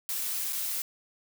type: noise with dropouts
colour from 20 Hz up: blue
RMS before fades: -32 dBFS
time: 0.09-0.82 s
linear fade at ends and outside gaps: 0 ms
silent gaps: 0.525-0.53 s
effects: none